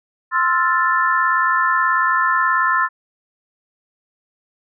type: chord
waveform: sine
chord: F major seventh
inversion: second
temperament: equal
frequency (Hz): 1046.5 / 1318.5 / 1396.9 / 1760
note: C6 / E6 / F6 / A6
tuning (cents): 0 / 0 / 0 / 0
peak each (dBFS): -18 / -20 / -23 / -19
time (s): 0.31-2.89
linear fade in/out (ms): 50
effects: none